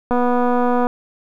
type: click train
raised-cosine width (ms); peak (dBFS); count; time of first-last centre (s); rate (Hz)
1; -6; 187; 0.11-0.869; 245
effects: 8-bit